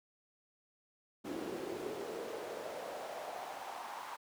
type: noise with high-pass filter sweep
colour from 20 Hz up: brown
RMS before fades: -43 dBFS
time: 1.24-4.17 s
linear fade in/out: 20 ms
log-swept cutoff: 310 to 970 Hz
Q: 3.3
effects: none